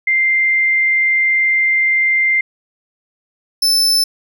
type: tone pair in turn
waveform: sine / 40% pulse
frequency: 2093 / 5274 Hz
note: C7 / E8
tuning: 0 / 0 cents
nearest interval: octave + major third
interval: 1600 cents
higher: second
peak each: -11 / -10 dBFS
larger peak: second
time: 0.07-2.41 / 3.62-4.04 s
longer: first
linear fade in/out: 5 ms
effects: none